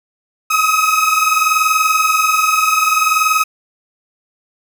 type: tone pair together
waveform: 30% pulse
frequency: 1260.4 / 1281 Hz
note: D#6 / E6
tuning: +22 / -50 cents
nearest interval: unison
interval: 28 cents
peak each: -12 dBFS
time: 0.5-3.44 s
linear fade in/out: 10 ms
effects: none